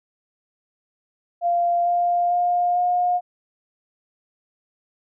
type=tone with pitch steps; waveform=sine; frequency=694 / 700.8 / 707.8 / 714.7 Hz; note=F5 / F5 / F5 / F5; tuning=-11 / +6 / +23 / +40 cents; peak=-17 dBFS; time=1.41-3.21 s; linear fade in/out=50 ms; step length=450 ms; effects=none